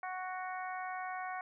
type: harmonic tone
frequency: 370 Hz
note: F#4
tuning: in tune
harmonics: 2 / 3 / 4 / 5 / 6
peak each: -40 / -44 / -46 / -48 / -50 dBFS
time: 0.03-1.41 s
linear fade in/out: 2 ms
effects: none